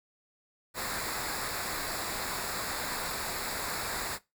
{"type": "noise with comb filter", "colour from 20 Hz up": "pink", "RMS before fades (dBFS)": -35, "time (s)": [0.74, 4.19], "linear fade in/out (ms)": 50, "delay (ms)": 0.33, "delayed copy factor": -0.7, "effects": ["noise-tail reverb RT60 0.2 s tail -18 dB re dry"]}